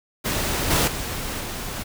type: noise with level steps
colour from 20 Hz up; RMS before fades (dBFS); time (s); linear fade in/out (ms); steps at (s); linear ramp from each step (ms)
pink; -24 / -19 / -29 / -31; 0.24-1.84; 20; 0.7 / 0.87 / 1.4; 10
effects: none